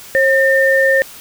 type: tone pair together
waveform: sine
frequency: 537.8 / 1809 Hz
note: C5 / A6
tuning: +47 / +48 cents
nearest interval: octave + major sixth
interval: 2101 cents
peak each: -12 dBFS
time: 0.15-1.02 s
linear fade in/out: 0 ms
effects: white hiss -36 dBFS RMS until 1.2 s